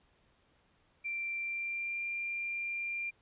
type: tone with pitch glide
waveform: sine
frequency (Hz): 2357 to 2384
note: D7 to D7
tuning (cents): +6 to +25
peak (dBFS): -34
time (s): 1.04-3.11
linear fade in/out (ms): 20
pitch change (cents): +19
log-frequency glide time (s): 1.39-2.02
effects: pink hiss -70 dBFS RMS until 3.21 s + resampled to 8000 Hz